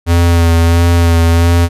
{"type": "tone with vibrato", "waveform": "square", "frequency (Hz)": 84.6, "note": "E2", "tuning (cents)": 45, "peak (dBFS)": -7, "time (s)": [0.06, 1.69], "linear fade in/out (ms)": 50, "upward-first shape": "sine", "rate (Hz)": 1.5, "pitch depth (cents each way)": 24, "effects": ["resampled to 32000 Hz"]}